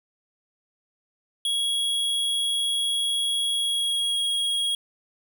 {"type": "tone with pitch glide", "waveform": "square", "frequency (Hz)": [3322, 3295], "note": ["G#7", "G#7"], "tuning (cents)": [0, -14], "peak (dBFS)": -23, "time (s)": [1.45, 4.75], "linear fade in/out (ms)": 2, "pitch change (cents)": -14, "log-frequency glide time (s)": [3.55, 4.2], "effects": []}